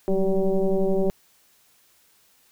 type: tone with frequency modulation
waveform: sine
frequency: 195.7 Hz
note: G3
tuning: 3 cents flat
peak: -18 dBFS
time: 0.08-1.1 s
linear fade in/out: 0 ms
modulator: 190 Hz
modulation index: 1.9
effects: white hiss -60 dBFS RMS until 2.51 s